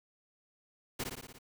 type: noise with echo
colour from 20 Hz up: pink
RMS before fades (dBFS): -36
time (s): 0.99-1.04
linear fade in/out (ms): 10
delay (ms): 58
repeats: 6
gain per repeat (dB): -3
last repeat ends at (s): 1.388
effects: none